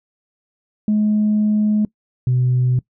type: tone pair in turn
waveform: sine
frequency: 211.7 / 125.88 Hz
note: G#3 / B2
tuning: +33 / +33 cents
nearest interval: major sixth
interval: 900 cents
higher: first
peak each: -12 dBFS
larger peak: neither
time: 0.88-1.85 / 2.27-2.79 s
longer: first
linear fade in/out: 2 ms
effects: noise-tail reverb RT60 0.1 s tail -23 dB re dry + tanh soft clip ceiling -10 dBFS